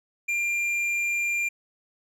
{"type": "tone with tanh clipping", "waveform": "sine", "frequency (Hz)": 2389, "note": "D7", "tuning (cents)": 29, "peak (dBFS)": -25, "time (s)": [0.28, 1.49], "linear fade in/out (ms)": 10, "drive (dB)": 8, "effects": []}